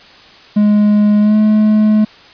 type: tone with pitch glide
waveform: triangle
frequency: 208.6 to 213.8 Hz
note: G#3 to A3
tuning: +8 to -49 cents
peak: -5 dBFS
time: 0.56-2.05 s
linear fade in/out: 10 ms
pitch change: +43 cents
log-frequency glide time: 1.2-1.36 s
effects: white hiss -40 dBFS RMS until 2.33 s + resampled to 11025 Hz